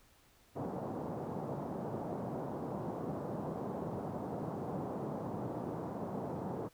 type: band-pass noise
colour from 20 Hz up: pink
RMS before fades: -40 dBFS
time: 0.55-6.69 s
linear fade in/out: 20 ms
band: 120 to 900 Hz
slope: 24 dB/octave
effects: pink hiss -66 dBFS RMS until 6.73 s